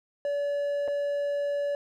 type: tone with dropouts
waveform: triangle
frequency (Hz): 573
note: D5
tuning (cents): -43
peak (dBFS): -24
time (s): 0.25-1.75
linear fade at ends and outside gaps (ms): 1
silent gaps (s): 0.878-0.882
effects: none